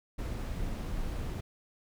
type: noise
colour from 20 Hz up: brown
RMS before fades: -35 dBFS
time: 0.18-1.41 s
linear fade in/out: 10 ms
effects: none